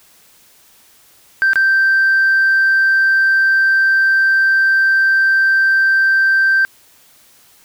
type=tone with dropouts; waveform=sine; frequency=1565 Hz; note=G6; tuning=3 cents flat; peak=-8 dBFS; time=1.42-6.65 s; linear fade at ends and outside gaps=0 ms; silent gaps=1.533-1.557 s; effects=tanh soft clip ceiling -7 dBFS + white hiss -49 dBFS RMS until 7.64 s